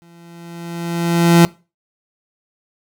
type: tone with exponential growth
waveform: 30% pulse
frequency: 170 Hz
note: F3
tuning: 46 cents flat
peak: -3 dBFS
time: 0.02-1.45 s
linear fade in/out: 0 ms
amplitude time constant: 310 ms
effects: noise-tail reverb RT60 0.3 s tail -22 dB re dry